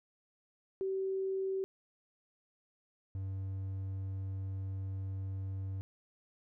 sine / triangle tone pair in turn, 383.6 / 96.15 Hz, G4 / G2, -37 / -33 cents, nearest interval 2 octaves, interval 2396 cents, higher first, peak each -32 / -34 dBFS, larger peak first, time 0.81-1.64 / 3.15-5.81 s, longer second, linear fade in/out 0 ms, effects none

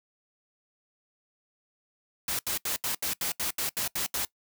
white noise bursts, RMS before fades -30 dBFS, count 11, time 2.28-4.25 s, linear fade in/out 2 ms, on 110 ms, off 76 ms, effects noise-tail reverb RT60 0.1 s tail -21 dB re dry

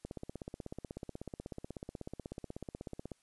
click train, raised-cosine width 2 ms, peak -28 dBFS, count 51, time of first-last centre 0.05-3.117 s, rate 16.3 Hz, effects white hiss -73 dBFS RMS until 3.22 s + resampled to 24000 Hz

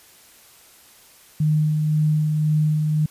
sine tone with tremolo, 153.2 Hz, D#3, 27 cents flat, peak -15 dBFS, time 1.4-3.06 s, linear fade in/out 5 ms, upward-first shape sine, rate 1.9 Hz, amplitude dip 30%, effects white hiss -50 dBFS RMS until 3.1 s + resampled to 32000 Hz

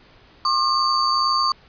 sine tone cluster, 1074 / 1196 / 4583 Hz, C6 / D6 / D8, +45 / +31 / -43 cents, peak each -21 dBFS, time 0.45-1.52 s, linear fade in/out 2 ms, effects pink hiss -51 dBFS RMS until 1.68 s + resampled to 11025 Hz

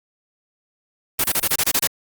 white noise bursts, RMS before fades -18 dBFS, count 9, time 1.19-1.873 s, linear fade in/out 5 ms, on 51 ms, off 28 ms, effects Opus 32 kbps

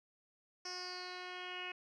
10% pulse tone with low-pass filter sweep, 362.7 Hz, F#4, 34 cents flat, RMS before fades -45 dBFS, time 0.65-1.72 s, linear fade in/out 5 ms, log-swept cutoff 5500 to 2700 Hz, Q 8.2, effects none

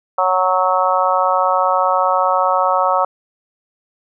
harmonic tone, 185 Hz, F#3, in tune, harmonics 3 / 4 / 5 / 6 / 7, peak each -19 / -19 / -19 / -19 / -19 dBFS, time 0.18-3.05 s, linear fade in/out 5 ms, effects none

